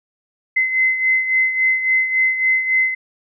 sine beating tone pair, 2051 / 2054.6 Hz, C7 / C7, -35 / -32 cents, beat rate 3.6 Hz, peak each -15 / -22 dBFS, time 0.56-2.95 s, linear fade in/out 10 ms, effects none

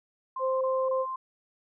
sine tone bursts, 1046.5 Hz, C6, in tune, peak -31 dBFS, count 3, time 0.36-1.16 s, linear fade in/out 5 ms, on 250 ms, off 25 ms
sine tone, 523.3 Hz, C5, in tune, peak -25 dBFS, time 0.39-1.06 s, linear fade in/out 50 ms
effects none

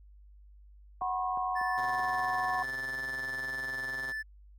sine chord, F# suspended fourth, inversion none, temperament equal with one note detuned, 740 / 987.8 / 1081.5 Hz, F#5 / B5 / C#6, 0 / 0 / -43 cents, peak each -32 / -37 / -34 dBFS, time 1.01-2.63 s, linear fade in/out 5 ms
clicks, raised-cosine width 1 ms, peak -33 dBFS, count 4, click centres 1.019 / 1.374 / 1.614 / 1.997 s
triangle tone, 1752 Hz, A6, 8 cents flat, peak -32 dBFS, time 1.55-4.23 s, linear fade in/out 20 ms
5% pulse tone with tremolo, 130.81 Hz, C3, in tune, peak -31 dBFS, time 1.78-4.12 s, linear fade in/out 0 ms, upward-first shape sine, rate 20 Hz, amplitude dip 60%
effects added 50 Hz sine -52 dBFS peak until 4.58 s

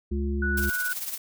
harmonic tone, 70.4 Hz, C#2, 27 cents sharp, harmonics 1 / 3 / 5, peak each -26 / -31 / -33 dBFS, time 0.11-0.7 s, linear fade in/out 10 ms
sine tone, 1476 Hz, F#6, 5 cents flat, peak -26 dBFS, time 0.42-0.93 s, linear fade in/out 5 ms
blue noise with tremolo, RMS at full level -30 dBFS, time 0.57-1.18 s, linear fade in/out 5 ms, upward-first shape triangle, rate 18 Hz, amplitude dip 70%
effects none

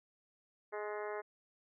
harmonic tone with a mistuned harmonic, 209.4 Hz, G#3, 15 cents sharp, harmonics 2 / 3 / 4 / 5 / 6 / 7 / 8 / 9 / 10, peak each -41 / -45 / -47 / -49 / -51 / -52 / -53 / -54 / -55 dBFS, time 0.72-1.22 s, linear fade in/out 20 ms, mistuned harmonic 8, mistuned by +33 cents, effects none

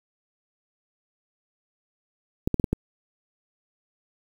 clicks, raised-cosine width 3 ms, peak -9 dBFS, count 5, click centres 2.475 / 2.543 / 2.598 / 2.642 / 2.73 s, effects 7-bit

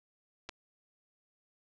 clicks, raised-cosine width 0.2 ms, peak -25 dBFS, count 2, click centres 0.49 / 0.493 s, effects low-pass 7000 Hz 12 dB/octave + 11-bit

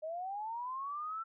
sine linear sweep, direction up, 610 to 1348 Hz, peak -37 dBFS, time 0.02-1.24 s, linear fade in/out 20 ms, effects none

